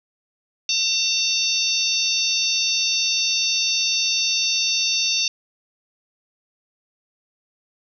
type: harmonic tone with a mistuned harmonic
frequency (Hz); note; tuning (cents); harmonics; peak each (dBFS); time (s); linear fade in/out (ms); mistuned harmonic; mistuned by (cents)
908; A#5; -46; 3 / 4 / 5 / 6 / 7; -25 / -25 / -25 / -25 / -25; 0.69-5.28; 2; 7; -89
effects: none